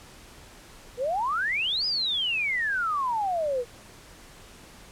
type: exponential two-way sweep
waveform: sine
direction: up then down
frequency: 466.2 to 5070 to 466.2 Hz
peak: -24 dBFS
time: 0.97-3.65 s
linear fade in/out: 50 ms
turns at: 1.86 s
effects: pink hiss -49 dBFS RMS until 4.91 s + low-pass 11000 Hz 12 dB/octave